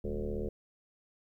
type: tone with frequency modulation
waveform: sine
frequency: 207.7 Hz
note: G#3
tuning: in tune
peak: -32 dBFS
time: 0.04-0.49 s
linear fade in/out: 5 ms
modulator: 76.2 Hz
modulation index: 4
effects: 12-bit

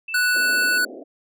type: tone with tremolo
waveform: sine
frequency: 2650 Hz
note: E7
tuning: 9 cents sharp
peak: -28 dBFS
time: 0.08-0.78 s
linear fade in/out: 5 ms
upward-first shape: sine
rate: 6.2 Hz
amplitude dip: 25%
type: tone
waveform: square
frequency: 1480 Hz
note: F#6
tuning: in tune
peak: -18 dBFS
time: 0.14-0.85 s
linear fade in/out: 5 ms
type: band-pass noise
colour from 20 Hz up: pink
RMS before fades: -37 dBFS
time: 0.34-1.04 s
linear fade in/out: 20 ms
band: 230 to 700 Hz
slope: 96 dB/octave
effects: none

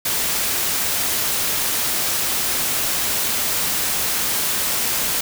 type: noise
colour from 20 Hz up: white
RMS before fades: -21 dBFS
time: 0.05-5.21 s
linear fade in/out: 5 ms
effects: none

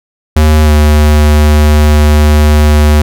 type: tone with pitch glide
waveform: square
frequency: 77 to 75.11 Hz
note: D#2 to D2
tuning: -17 to +39 cents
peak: -4 dBFS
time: 0.36-3.02 s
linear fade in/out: 5 ms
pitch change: -44 cents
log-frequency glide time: 0.63-0.71 s
effects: none

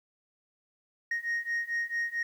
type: beating tone pair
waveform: sine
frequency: 1864.7 / 1869.2 Hz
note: A#6 / A#6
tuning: 0 / +4 cents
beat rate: 4.5 Hz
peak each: -31 / -30 dBFS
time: 1.11-2.23 s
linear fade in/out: 5 ms
effects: tanh soft clip ceiling -26 dBFS + 10-bit

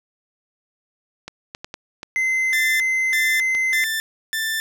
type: clicks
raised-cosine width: 0.2 ms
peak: -15 dBFS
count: 6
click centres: 1.28 / 1.549 / 1.645 / 1.741 / 2.031 / 3.55 s
type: tone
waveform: triangle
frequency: 2062 Hz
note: C7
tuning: 26 cents flat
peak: -16 dBFS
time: 2.16-3.84 s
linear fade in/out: 0 ms
type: tone bursts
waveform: sawtooth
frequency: 1774 Hz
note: A6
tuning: 14 cents sharp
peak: -18 dBFS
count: 4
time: 2.53-4.6 s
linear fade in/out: 0 ms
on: 270 ms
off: 330 ms
effects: none

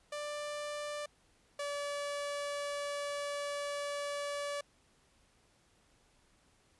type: tone pair in turn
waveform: sawtooth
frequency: 590 / 574.9 Hz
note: D5 / D5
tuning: +8 / -37 cents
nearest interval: unison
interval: 45 cents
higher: first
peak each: -34 / -32 dBFS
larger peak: second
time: 0.12-1.06 / 1.59-4.61 s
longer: second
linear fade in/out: 5 ms
effects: pink hiss -69 dBFS RMS until 6.79 s + resampled to 24000 Hz

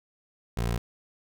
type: tone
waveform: 20% pulse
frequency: 58.27 Hz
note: A#1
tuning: in tune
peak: -21 dBFS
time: 0.57-0.78 s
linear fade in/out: 5 ms
effects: none

